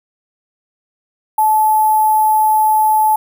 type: tone with sample-and-hold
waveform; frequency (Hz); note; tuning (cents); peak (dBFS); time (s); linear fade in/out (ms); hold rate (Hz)
sine; 864; A5; -32; -9; 1.38-3.16; 5; 11025
effects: none